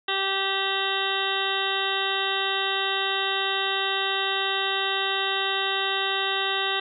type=harmonic tone with a mistuned harmonic; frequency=389 Hz; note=G4; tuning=13 cents flat; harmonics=1 / 2 / 3 / 4 / 5 / 7 / 8 / 9 / 10; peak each=-32 / -32 / -32 / -32 / -32 / -32 / -32 / -32 / -32 dBFS; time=0.08-6.8 s; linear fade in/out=5 ms; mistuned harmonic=10; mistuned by=-45 cents; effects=none